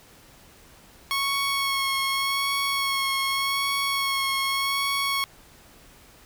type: tone with vibrato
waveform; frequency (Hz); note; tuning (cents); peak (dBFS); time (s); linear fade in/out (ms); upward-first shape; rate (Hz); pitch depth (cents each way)
15% pulse; 1100; C#6; -14; -17; 1.11-5.24; 0; sine; 0.85; 18
effects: pink hiss -52 dBFS RMS until 6.25 s